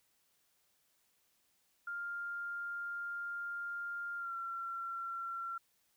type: tone with pitch glide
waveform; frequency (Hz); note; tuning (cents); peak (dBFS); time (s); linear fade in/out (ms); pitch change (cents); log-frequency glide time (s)
sine; 1400 to 1363.3; F6 to F6; +4 to -42; -38; 1.87-5.58; 5; -46; 4.17-4.34
effects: white hiss -75 dBFS RMS until 5.96 s